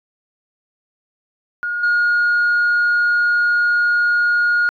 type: tone with level steps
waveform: sine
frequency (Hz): 1433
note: F6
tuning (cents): +44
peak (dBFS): -19 / -11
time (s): 1.63-4.69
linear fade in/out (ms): 0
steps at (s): 1.83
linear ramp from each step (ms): 5
effects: tanh soft clip ceiling -11 dBFS